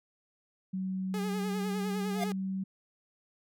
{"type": "tone with pitch glide", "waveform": "sine", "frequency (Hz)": [188.4, 191.03], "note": ["F#3", "G3"], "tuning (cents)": [32, -44], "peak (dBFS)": -31, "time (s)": [0.73, 2.64], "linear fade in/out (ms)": 10, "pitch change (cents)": 24, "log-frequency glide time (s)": [1.13, 2.27]}
{"type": "tone with vibrato", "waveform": "sawtooth", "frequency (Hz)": 413.3, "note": "G#4", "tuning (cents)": -8, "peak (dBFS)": -32, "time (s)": [1.14, 2.32], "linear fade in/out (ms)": 0, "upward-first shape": "sine", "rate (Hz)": 9.9, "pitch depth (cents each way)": 59}
{"type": "tone with exponential growth", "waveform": "square", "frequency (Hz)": 703, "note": "F5", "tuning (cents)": 11, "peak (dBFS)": -28, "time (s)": [2.11, 2.24], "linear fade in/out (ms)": 5, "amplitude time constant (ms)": 27}
{"effects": []}